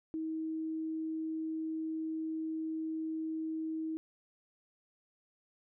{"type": "tone", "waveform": "sine", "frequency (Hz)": 318.5, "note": "D#4", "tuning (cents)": 41, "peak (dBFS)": -34, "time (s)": [0.14, 3.97], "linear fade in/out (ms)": 0, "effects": []}